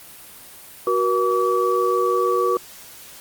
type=tone cluster; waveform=sine; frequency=371.1 / 477.6 / 1147 Hz; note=F#4 / A#4 / D6; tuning=+5 / +42 / -41 cents; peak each=-21 dBFS; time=0.87-2.57 s; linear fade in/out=2 ms; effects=white hiss -42 dBFS RMS until 3.2 s + Opus 32 kbps